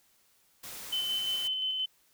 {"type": "noise", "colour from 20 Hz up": "white", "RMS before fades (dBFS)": -43, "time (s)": [0.63, 1.48], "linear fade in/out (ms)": 10}
{"type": "tone with tremolo", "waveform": "sine", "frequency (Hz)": 3049, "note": "G7", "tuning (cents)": -49, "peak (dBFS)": -28, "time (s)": [0.92, 1.86], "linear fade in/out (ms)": 10, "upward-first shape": "square", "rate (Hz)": 5.7, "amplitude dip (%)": 25}
{"effects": ["white hiss -67 dBFS RMS until 2.13 s"]}